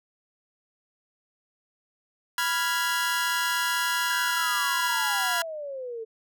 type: chord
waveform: sawtooth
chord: F diminished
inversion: second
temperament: equal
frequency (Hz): 987.8 / 1396.9 / 1661.2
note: Cb6 / F6 / Ab6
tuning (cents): 0 / 0 / 0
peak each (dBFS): -25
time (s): 2.38-5.42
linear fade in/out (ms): 2
type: exponential sweep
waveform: sine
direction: down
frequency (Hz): 1672 to 439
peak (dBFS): -32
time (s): 4.07-6.05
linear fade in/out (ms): 20
effects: none